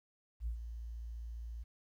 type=tone with ADSR envelope; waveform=sine; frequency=57.4 Hz; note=A#1; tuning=26 cents flat; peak=-32 dBFS; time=0.4-1.64 s; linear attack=66 ms; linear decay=98 ms; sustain=-9 dB; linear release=16 ms; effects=tanh soft clip ceiling -31 dBFS + 12-bit